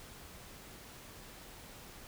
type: silence
effects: pink hiss -52 dBFS RMS until 2.07 s